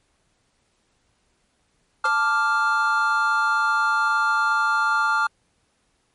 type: chord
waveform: triangle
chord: D minor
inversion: second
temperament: equal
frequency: 880 / 1174.7 / 1396.9 Hz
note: A5 / D6 / F6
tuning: 0 / 0 / 0 cents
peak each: -23 / -22 / -18 dBFS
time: 2.04-5.27 s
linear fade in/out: 5 ms
type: tone with exponential decay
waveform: sawtooth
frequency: 523.3 Hz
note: C5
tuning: in tune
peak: -22 dBFS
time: 2.05-2.13 s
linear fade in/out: 5 ms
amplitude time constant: 17 ms
effects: pink hiss -67 dBFS RMS until 6.14 s + MP3 48 kbps